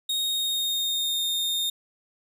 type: tone with pitch glide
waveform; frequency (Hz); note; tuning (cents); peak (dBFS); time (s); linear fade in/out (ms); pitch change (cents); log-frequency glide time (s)
40% pulse; 3729 to 3665; A#7 to A#7; 0 to -30; -23; 0.09-1.7; 5; -30; 0.26-1.22
effects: none